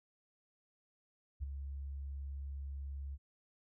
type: tone with ADSR envelope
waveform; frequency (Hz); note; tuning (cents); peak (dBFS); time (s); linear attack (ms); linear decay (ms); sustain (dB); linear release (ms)
sine; 69.3; C#2; 0; -33; 1.4-3.18; 32; 10; -7; 44
effects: none